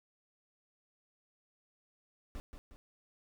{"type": "noise with echo", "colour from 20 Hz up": "brown", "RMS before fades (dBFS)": -42, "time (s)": [2.35, 2.4], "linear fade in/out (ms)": 0, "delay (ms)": 180, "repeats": 2, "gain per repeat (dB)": -6, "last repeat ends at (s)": 2.76, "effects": []}